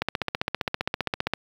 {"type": "click train", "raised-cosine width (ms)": 0.3, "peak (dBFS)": -8, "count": 21, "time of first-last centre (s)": [0.02, 1.336], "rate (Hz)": 15.2, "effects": ["high-pass 60 Hz 12 dB/octave", "7-bit"]}